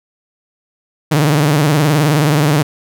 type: tone with vibrato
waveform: sawtooth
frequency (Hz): 149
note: D3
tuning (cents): +25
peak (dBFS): -6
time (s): 1.11-2.63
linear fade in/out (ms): 10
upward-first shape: sine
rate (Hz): 19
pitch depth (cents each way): 120
effects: none